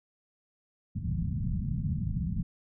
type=low-pass noise; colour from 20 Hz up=white; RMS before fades=-31 dBFS; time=0.95-2.43 s; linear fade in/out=10 ms; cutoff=200 Hz; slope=48 dB/octave; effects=none